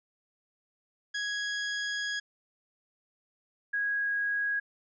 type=tone pair in turn; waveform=sawtooth / sine; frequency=1661.2 / 1649.7 Hz; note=G#6 / G#6; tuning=0 / -12 cents; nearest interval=unison; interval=12 cents; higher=first; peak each=-27 / -27 dBFS; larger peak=neither; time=1.14-2.2 / 3.73-4.6 s; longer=first; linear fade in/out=10 ms; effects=resampled to 16000 Hz